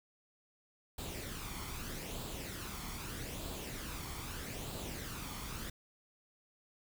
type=noise with flanger; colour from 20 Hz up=pink; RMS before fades=-43 dBFS; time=0.98-5.7 s; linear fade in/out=5 ms; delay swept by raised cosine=0.25 to 0.92 ms; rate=0.8 Hz; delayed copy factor=+0.5; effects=none